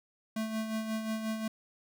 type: tone with tremolo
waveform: square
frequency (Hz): 220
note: A3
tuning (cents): 0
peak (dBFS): -31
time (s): 0.36-1.48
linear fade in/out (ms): 5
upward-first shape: sine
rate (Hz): 5.6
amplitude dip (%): 50
effects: none